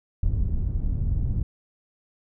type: low-pass noise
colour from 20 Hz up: pink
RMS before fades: -24 dBFS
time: 0.23-1.43 s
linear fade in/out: 5 ms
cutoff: 100 Hz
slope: 12 dB/octave
effects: none